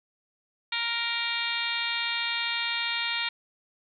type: harmonic tone with a mistuned harmonic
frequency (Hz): 467.7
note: A#4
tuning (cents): +6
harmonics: 2 / 3 / 4 / 5 / 6 / 7 / 8 / 9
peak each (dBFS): -38 / -37 / -35 / -32 / -36 / -37 / -34 / -37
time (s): 0.72-3.29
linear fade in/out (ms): 5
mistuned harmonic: 8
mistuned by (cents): -34
effects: none